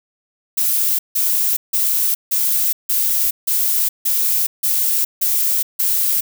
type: noise bursts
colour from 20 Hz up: violet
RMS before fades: -17 dBFS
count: 10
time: 0.57-6.21 s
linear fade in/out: 10 ms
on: 420 ms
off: 160 ms
effects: none